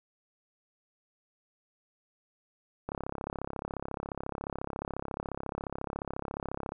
click train, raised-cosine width 1 ms, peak -21 dBFS, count 132, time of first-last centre 2.89-6.72 s, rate 34.2 Hz, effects none

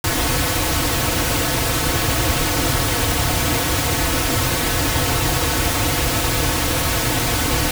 pink noise with comb filter, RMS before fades -19 dBFS, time 0.04-7.71 s, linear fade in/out 2 ms, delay 5 ms, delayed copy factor -0.8, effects none

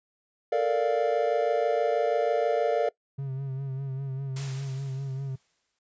triangle chord, Bb major seventh, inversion third, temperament equal, 440 / 466.2 / 587.3 / 698.5 Hz, A4 / Bb4 / D5 / F5, 0 / 0 / 0 / 0 cents, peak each -28 / -25 / -25 / -27 dBFS, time 0.52-2.89 s, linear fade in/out 5 ms
triangle tone with vibrato, 135 Hz, C#3, 45 cents flat, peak -28 dBFS, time 3.18-5.36 s, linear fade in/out 10 ms, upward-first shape sine, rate 5 Hz, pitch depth 44 cents each way
white noise with exponential decay, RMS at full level -38 dBFS, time 4.36-5.79 s, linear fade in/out 5 ms, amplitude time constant 310 ms
effects noise-tail reverb RT60 0.1 s tail -22 dB re dry + resampled to 16000 Hz

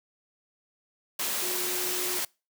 sine tone in noise, 361.9 Hz, F#4, 38 cents flat, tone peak -36 dBFS, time 1.42-2.19 s, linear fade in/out 5 ms, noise white, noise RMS -30 dBFS, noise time 1.19-2.25 s, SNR -9 dB, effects noise-tail reverb RT60 0.3 s tail -26 dB re dry + high-pass 200 Hz 12 dB/octave

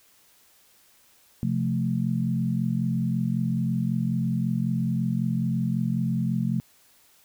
sine chord, F major, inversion second, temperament equal, 130.81 / 174.61 / 220 Hz, C3 / F3 / A3, 0 / 0 / 0 cents, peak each -27 dBFS, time 1.43-6.6 s, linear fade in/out 0 ms, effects white hiss -59 dBFS RMS until 7.24 s

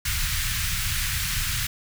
pink band-stop noise, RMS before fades -26 dBFS, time 0.05-1.67 s, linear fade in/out 5 ms, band 130 to 1500 Hz, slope 24 dB/octave, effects none

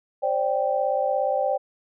sine chord, C suspended second, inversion none, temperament equal with one note detuned, 530.2 / 587.3 / 784 Hz, C5 / D5 / G5, +23 / 0 / 0 cents, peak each -25 dBFS, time 0.22-1.58 s, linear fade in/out 20 ms, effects none

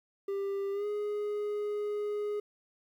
triangle tone with pitch glide, 396 to 415.9 Hz, G4 to G#4, +18 to +2 cents, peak -29 dBFS, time 0.28-2.4 s, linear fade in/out 5 ms, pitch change +84 cents, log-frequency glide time 0.72-0.86 s, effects 11-bit

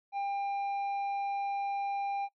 triangle tone with tanh clipping, 798 Hz, G5, 31 cents sharp, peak -32 dBFS, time 0.12-2.29 s, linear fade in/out 50 ms, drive 10 dB, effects noise-tail reverb RT60 0.1 s tail -24 dB re dry

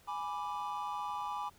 triangle chord, G# diminished, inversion none, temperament equal, 830.6 / 987.8 / 1174.7 Hz, G#5 / B5 / D6, 0 / 0 / 0 cents, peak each -38 / -38 / -39 dBFS, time 0.07-1.5 s, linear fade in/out 20 ms, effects pink hiss -63 dBFS RMS until 1.58 s

